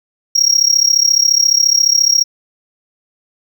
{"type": "tone with amplitude modulation", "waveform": "triangle", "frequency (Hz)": 5600, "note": "F8", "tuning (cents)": 4, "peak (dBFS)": -4, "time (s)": [0.35, 2.24], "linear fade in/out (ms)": 10, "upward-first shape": "sine", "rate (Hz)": 34.4, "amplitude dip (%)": 90, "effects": []}